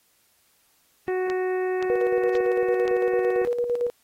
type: harmonic tone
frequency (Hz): 370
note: F#4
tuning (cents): 0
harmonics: 1 / 2 / 3 / 4 / 5 / 6 / 7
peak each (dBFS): -23 / -33 / -41 / -44 / -36 / -49 / -47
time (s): 1.08-3.45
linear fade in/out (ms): 0
type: click train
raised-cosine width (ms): 0.2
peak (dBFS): -16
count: 4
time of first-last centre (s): 1.3-2.879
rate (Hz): 1.9
type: tone with tremolo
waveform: sine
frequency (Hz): 482.6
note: B4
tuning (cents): -40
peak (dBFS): -20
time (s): 1.9-3.9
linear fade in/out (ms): 0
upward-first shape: square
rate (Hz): 8.9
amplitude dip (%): 50
effects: white hiss -64 dBFS RMS until 4.03 s + AAC 48 kbps